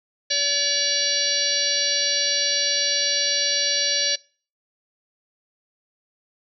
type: harmonic tone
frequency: 572 Hz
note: D5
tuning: 46 cents flat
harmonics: 1 / 3 / 4 / 5 / 6 / 7 / 8 / 9 / 10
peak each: -32 / -30 / -33 / -30 / -31 / -25 / -25 / -37 / -26 dBFS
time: 0.3-4.16 s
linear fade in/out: 10 ms
effects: noise-tail reverb RT60 0.4 s tail -23 dB re dry